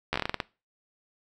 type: slowing click train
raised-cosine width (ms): 0.3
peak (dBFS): -11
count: 10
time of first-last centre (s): 0.13-0.402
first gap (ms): 12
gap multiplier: 1.22
effects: noise-tail reverb RT60 0.3 s tail -21 dB re dry